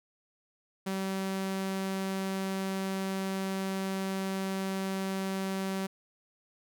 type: tone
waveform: sawtooth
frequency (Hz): 192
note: G3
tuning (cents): -36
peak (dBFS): -27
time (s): 0.86-5.87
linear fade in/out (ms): 10
effects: none